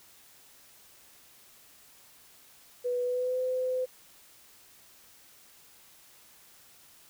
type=tone with pitch glide; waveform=sine; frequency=492.3 to 510 Hz; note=B4 to C5; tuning=-6 to -44 cents; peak=-27 dBFS; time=2.84-3.86 s; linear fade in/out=20 ms; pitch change=+62 cents; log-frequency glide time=3.03-3.4 s; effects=white hiss -57 dBFS RMS until 7.09 s